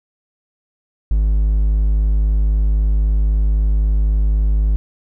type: tone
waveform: triangle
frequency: 51.91 Hz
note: G#1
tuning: in tune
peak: -10 dBFS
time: 1.11-4.76 s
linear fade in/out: 0 ms
effects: none